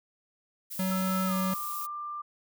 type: noise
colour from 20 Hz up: violet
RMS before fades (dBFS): -38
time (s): 0.7-1.87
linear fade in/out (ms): 20
type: tone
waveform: square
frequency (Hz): 187.9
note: F#3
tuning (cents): +27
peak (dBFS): -28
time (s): 0.79-1.54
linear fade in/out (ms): 5
type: tone with pitch glide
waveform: sine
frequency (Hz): 1318.5 to 1188.3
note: E6 to D6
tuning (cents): 0 to +20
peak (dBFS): -34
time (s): 0.91-2.22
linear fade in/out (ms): 10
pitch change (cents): -180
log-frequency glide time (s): 1.26-1.34
effects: none